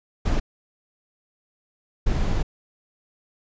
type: noise bursts at uneven times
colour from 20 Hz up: brown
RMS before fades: -21 dBFS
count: 2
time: 0.25-0.4 / 2.06-2.43 s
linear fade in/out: 10 ms
effects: resampled to 16000 Hz